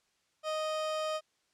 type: tone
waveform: 30% pulse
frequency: 622.3 Hz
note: D#5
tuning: in tune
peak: -29 dBFS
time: 0.43-1.21 s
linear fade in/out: 50 ms
effects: white hiss -74 dBFS RMS until 1.53 s + low-pass 7000 Hz 12 dB/octave